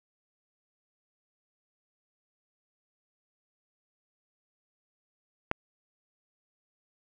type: click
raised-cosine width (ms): 0.5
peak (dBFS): -11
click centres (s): 5.514
effects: none